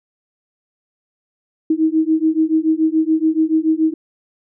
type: beating tone pair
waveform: sine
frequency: 314 / 321 Hz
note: D#4 / E4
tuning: +16 / -46 cents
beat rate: 7 Hz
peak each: -16 dBFS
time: 1.7-3.94 s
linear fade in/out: 5 ms
effects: none